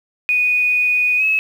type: tone with pitch glide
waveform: sine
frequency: 2477 to 2579 Hz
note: D#7 to E7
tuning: -8 to -39 cents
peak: -13 dBFS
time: 0.29-1.39 s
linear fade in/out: 0 ms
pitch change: +69 cents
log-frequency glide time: 1.17-1.24 s
effects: 7-bit